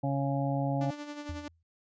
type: harmonic tone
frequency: 138.59 Hz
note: C#3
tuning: in tune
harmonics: 1 / 2 / 4 / 5 / 6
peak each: -30 / -33 / -36 / -37 / -38 dBFS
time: 0.03-0.91 s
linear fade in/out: 10 ms
type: tone with tremolo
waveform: sawtooth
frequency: 293.7 Hz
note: D4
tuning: in tune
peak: -33 dBFS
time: 0.81-1.48 s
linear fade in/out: 2 ms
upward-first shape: sine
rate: 11 Hz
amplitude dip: 55%
type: tone with exponential decay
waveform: sine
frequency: 82.41 Hz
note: E2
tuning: in tune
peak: -33 dBFS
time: 1.29-1.63 s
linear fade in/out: 5 ms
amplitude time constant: 73 ms
effects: resampled to 16000 Hz